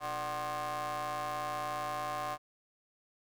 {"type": "ring-modulated tone", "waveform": "30% pulse", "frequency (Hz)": 155.56, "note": "D#3", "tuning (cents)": 0, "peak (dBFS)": -29, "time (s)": [0, 2.38], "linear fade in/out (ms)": 50, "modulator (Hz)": 904, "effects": []}